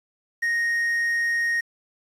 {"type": "tone with quantisation", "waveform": "triangle", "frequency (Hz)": 1864.7, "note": "A#6", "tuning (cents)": 0, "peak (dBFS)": -19, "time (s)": [0.42, 1.61], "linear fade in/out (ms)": 10, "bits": 8, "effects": ["resampled to 32000 Hz"]}